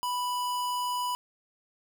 square tone, 987.8 Hz, B5, in tune, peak -29 dBFS, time 0.03-1.15 s, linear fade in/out 0 ms, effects none

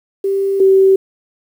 sine tone pair in turn, 392 / 384.8 Hz, G4 / G4, 0 / -32 cents, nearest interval unison, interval 32 cents, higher first, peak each -13 / -6 dBFS, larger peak second, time 0.24-0.6 / 0.6-0.96 s, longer neither, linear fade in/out 5 ms, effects 7-bit

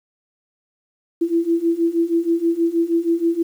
sine beating tone pair, 331.6 / 337.9 Hz, E4 / E4, +10 / +43 cents, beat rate 6.3 Hz, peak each -20 / -18 dBFS, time 1.21-3.43 s, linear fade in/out 10 ms, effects 8-bit

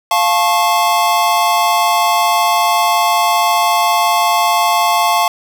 square chord, F augmented, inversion none, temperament just, 698.5 / 873.1 / 1091.3 Hz, F5 / A5 / C#6, 0 / -14 / -27 cents, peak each -16 dBFS, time 0.11-5.28 s, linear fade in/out 2 ms, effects none

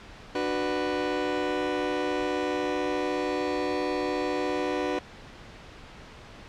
30% pulse chord, B minor, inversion first, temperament just, 296.3 / 370.4 / 493.9 Hz, D4 / F#4 / B4, +15 / +2 / 0 cents, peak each -28 dBFS, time 0.35-4.99 s, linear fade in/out 2 ms, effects pink hiss -46 dBFS RMS until 6.48 s + low-pass 4000 Hz 12 dB/octave

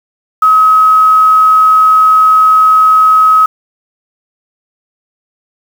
sine tone with quantisation, 1275 Hz, D#6, 42 cents sharp, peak -3 dBFS, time 0.42-3.46 s, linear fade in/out 5 ms, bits 5, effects none

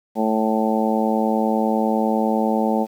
harmonic tone, 110 Hz, A2, in tune, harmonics 2 / 3 / 4 / 5 / 6 / 7 / 8, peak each -20 / -27 / -26 / -25 / -30 / -25 / -27 dBFS, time 0.15-2.87 s, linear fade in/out 50 ms, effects 8-bit

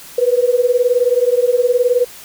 sine beating tone pair, 481.9 / 500.9 Hz, B4 / B4, -43 / +24 cents, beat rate 19 Hz, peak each -14 dBFS, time 0.18-2.05 s, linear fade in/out 5 ms, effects white hiss -37 dBFS RMS until 2.24 s

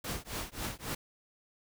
pink noise with tremolo, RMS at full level -35 dBFS, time 0.04-0.95 s, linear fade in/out 5 ms, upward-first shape triangle, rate 3.7 Hz, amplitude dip 100%, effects none

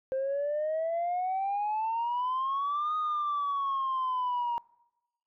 sine exponential two-way sweep, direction up then down, 523.3 to 1244.5 to 941 Hz, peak -26 dBFS, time 0.12-4.58 s, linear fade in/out 0 ms, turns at 2.96 s, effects noise-tail reverb RT60 0.9 s tail -24 dB re dry + tanh soft clip ceiling -25 dBFS

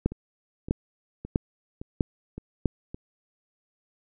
two click trains, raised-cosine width 3 ms, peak -23 / -9 dBFS, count 6 / 5, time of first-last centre 0.12-2.945 / 0.06-2.657 s, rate 1.77 / 1.54 Hz, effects none

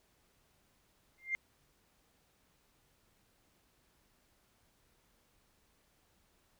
sine tone with exponential growth, 2100 Hz, C7, 6 cents sharp, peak -27 dBFS, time 1.18-1.35 s, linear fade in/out 0 ms, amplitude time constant 35 ms, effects tanh soft clip ceiling -25 dBFS + pink hiss -72 dBFS RMS until 6.59 s

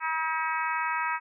harmonic tone, 319.6 Hz, D#4, 47 cents sharp, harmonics 3 / 4 / 5 / 6 / 7 / 8, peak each -30 / -32 / -34 / -36 / -37 / -38 dBFS, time 0-1.2 s, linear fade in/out 50 ms, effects none

